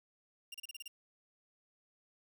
sawtooth tone bursts, 2794 Hz, F7, in tune, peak -40 dBFS, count 7, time 0.52-0.88 s, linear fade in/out 5 ms, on 24 ms, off 32 ms, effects 11-bit

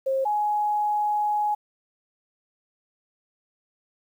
sine tone pair in turn, 534 / 837.5 Hz, C5 / G#5, +35 / +14 cents, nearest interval minor sixth, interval 779 cents, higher second, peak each -21 dBFS, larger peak neither, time 0.06-0.25 / 0.25-1.55 s, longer second, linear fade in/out 10 ms, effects 9-bit

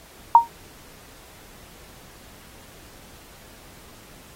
sine tone with exponential decay, 932.3 Hz, A#5, in tune, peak -3 dBFS, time 0.35-0.48 s, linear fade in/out 2 ms, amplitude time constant 27 ms, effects pink hiss -48 dBFS RMS until 4.35 s + AAC 48 kbps

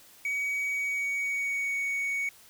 triangle tone with pitch glide, 2261 to 2232 Hz, C#7 to C#7, +34 to +11 cents, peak -26 dBFS, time 0.25-2.29 s, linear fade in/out 2 ms, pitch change -23 cents, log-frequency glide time 0.67-1.78 s, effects white hiss -55 dBFS RMS until 2.49 s

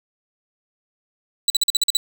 30% pulse tone bursts, 3951 Hz, B7, in tune, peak -12 dBFS, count 8, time 1.48-1.97 s, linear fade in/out 2 ms, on 21 ms, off 46 ms, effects none

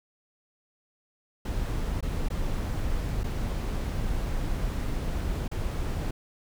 brown noise with dropouts, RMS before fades -29 dBFS, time 1.45-6.11 s, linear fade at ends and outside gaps 5 ms, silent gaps 2.008-2.026 / 2.286-2.301 / 3.235-3.24 / 5.48-5.514 s, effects none

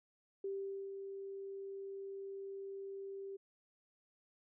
sine tone with ADSR envelope, 392 Hz, G4, in tune, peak -37 dBFS, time 0.44-3.37 s, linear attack 4 ms, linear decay 460 ms, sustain -6 dB, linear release 13 ms, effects none

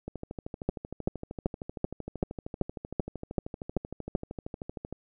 two click trains, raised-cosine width 2 ms, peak -13 / -23 dBFS, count 10 / 64, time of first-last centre 0.69-4.152 / 0.08-4.926 s, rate 2.6 / 13 Hz, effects none

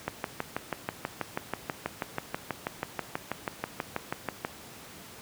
click train, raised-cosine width 0.5 ms, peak -14 dBFS, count 28, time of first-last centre 0.08-4.449 s, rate 6.18 Hz, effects pink hiss -47 dBFS RMS until 5.21 s + high-pass 100 Hz 12 dB/octave

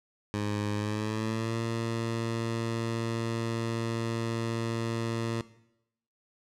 15% pulse tone with pitch glide, 104.1 to 114.84 Hz, G#2 to A#2, +5 to -25 cents, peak -23 dBFS, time 0.34-5.41 s, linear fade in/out 0 ms, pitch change +170 cents, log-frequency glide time 0.75-1.57 s, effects noise-tail reverb RT60 0.8 s tail -17 dB re dry + low-pass 8000 Hz 12 dB/octave

